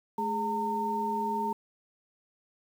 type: tone cluster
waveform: sine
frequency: 214.8 / 414.7 / 911 Hz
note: A3 / G#4 / A#5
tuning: -41 / -3 / -40 cents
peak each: -35 / -36 / -29 dBFS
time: 0.18-1.53 s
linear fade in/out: 5 ms
effects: 9-bit